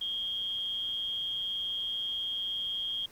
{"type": "tone with amplitude modulation", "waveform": "sine", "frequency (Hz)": 3241, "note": "G#7", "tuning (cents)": -43, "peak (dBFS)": -29, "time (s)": [0.01, 3.06], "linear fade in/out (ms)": 5, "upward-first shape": "sine", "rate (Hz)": 203, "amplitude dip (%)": 45, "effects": ["pink hiss -57 dBFS RMS until 3.11 s"]}